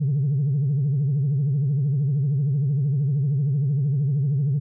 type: tone with vibrato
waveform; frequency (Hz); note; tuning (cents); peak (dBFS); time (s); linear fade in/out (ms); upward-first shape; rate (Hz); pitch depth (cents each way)
sine; 140; C#3; +18; -17; 0-4.6; 20; triangle; 13; 190
effects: tanh soft clip ceiling -16 dBFS